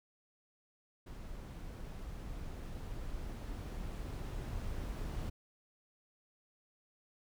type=noise with level ramp; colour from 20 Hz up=brown; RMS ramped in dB=-46 to -39 dBFS; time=1.06-5.3 s; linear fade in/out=10 ms; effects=none